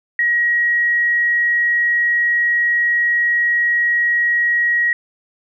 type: tone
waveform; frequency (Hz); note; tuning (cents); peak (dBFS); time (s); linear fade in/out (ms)
sine; 1900; A#6; +33; -13; 0.19-4.93; 2
effects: none